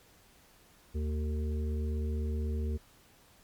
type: harmonic tone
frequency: 75.8 Hz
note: D#2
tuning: 45 cents flat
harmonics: 1 / 3 / 5 / 6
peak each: -30 / -40 / -44 / -46 dBFS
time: 0.94-2.78 s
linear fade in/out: 20 ms
effects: pink hiss -61 dBFS RMS until 3.43 s + MP3 96 kbps